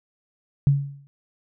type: tone with exponential decay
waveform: sine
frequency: 140.5 Hz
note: C#3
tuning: 24 cents sharp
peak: -11 dBFS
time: 0.67-1.07 s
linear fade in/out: 0 ms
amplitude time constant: 86 ms
effects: none